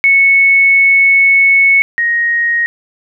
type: tone pair in turn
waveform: sine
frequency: 2207 / 1874.6 Hz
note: C#7 / A#6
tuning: -8 / +9 cents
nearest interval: minor third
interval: 283 cents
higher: first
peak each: -5 / -10 dBFS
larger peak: first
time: 0.04-1.82 / 1.98-2.66 s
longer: first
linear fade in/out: 0 ms
effects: none